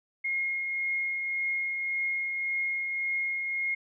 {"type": "tone with tremolo", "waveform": "sine", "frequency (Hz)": 2148, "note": "C7", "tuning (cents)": 45, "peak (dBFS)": -26, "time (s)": [0.24, 3.75], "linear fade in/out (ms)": 10, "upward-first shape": "triangle", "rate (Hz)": 1.8, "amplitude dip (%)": 35, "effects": []}